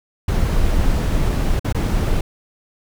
brown noise with dropouts, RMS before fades -17 dBFS, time 0.28-2.21 s, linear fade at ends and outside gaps 5 ms, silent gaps 1.595-1.645 / 1.726-1.746 s, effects none

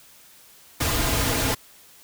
pink noise with comb filter, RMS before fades -23 dBFS, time 0.8-1.55 s, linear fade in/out 10 ms, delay 5.3 ms, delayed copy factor -0.6, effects white hiss -51 dBFS RMS until 2.03 s

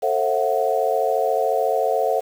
sine chord, F# half-diminished seventh, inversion first, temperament just, 444 / 532.8 / 666 / 740 Hz, A4 / C5 / E5 / F#5, +16 / +31 / +18 / 0 cents, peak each -23 dBFS, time 0.02-2.21 s, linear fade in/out 20 ms, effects 7-bit

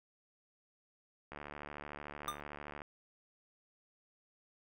click train, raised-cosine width 0.5 ms, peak -30 dBFS, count 111, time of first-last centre 1.32-2.819 s, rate 73.4 Hz
square tone with exponential decay, 1204 Hz, D6, 43 cents sharp, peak -32 dBFS, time 2.28-2.4 s, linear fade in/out 0 ms, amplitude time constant 26 ms
effects none

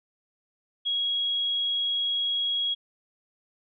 sine tone, 3310 Hz, G#7, 6 cents flat, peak -24 dBFS, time 0.85-2.75 s, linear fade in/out 20 ms, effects none

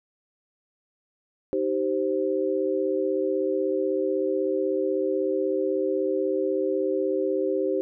sine chord, C minor, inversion first, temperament equal with one note detuned, 311.1 / 387.3 / 523.3 Hz, Eb4 / G4 / C5, 0 / -21 / 0 cents, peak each -29 / -25 / -27 dBFS, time 1.53-7.81 s, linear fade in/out 0 ms, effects none

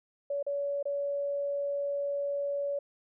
sine tone with dropouts, 567 Hz, C#5, 39 cents sharp, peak -29 dBFS, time 0.3-2.79 s, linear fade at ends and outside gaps 5 ms, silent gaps 0.428-0.465 / 0.828-0.854 s, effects none

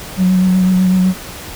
triangle tone with vibrato, 185 Hz, F#3, in tune, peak -5 dBFS, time 0.17-1.14 s, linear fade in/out 50 ms, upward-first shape sine, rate 8 Hz, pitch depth 22 cents each way, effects tanh soft clip ceiling -6 dBFS + pink hiss -30 dBFS RMS until 1.55 s

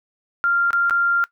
sine tone with dropouts, 1391 Hz, F6, 7 cents flat, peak -15 dBFS, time 0.44-1.24 s, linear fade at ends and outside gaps 0 ms, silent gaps 0.706-0.731 / 0.897-0.908 s, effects noise-tail reverb RT60 0.1 s tail -19 dB re dry

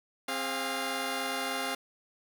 10% pulse tone cluster, 265 / 409.2 / 699 Hz, C4 / G#4 / F5, +22 / -26 / +1 cents, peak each -27 / -30 / -26 dBFS, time 0.28-1.75 s, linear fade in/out 5 ms, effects none

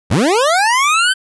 25% pulse linear sweep, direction up, 66.6 to 1565 Hz, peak -7 dBFS, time 0.1-1.14 s, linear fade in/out 20 ms, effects resampled to 24000 Hz

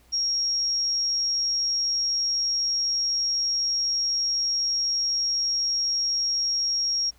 sine tone, 5588 Hz, F8, in tune, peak -22 dBFS, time 0.12-7.11 s, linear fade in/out 20 ms, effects added 60 Hz sine -56 dBFS peak until 7.18 s + pink hiss -60 dBFS RMS until 7.18 s

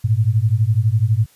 sine beating tone pair, 103.83 / 115.83 Hz, G#2 / A#2, 0 / -11 cents, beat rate 12 Hz, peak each -16 dBFS, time 0.04-1.26 s, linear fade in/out 10 ms, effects white hiss -53 dBFS RMS until 1.35 s + resampled to 32000 Hz

